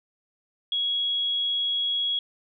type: tone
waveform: sine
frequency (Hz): 3326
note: G#7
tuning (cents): +2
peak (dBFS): -23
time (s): 0.72-2.19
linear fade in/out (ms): 2
effects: none